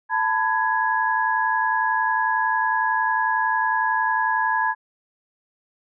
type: tone cluster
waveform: sine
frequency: 887 / 998 / 1666 Hz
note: A5 / B5 / G#6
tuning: +14 / +18 / +5 cents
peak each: -23 dBFS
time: 0.09-4.75 s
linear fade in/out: 50 ms
effects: none